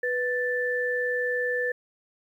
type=tone pair together; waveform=sine; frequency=493.9 / 1761.4 Hz; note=B4 / A6; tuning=0 / +1 cents; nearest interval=octave + minor seventh; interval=2201 cents; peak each=-27 dBFS; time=0.03-1.72 s; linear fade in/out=5 ms; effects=10-bit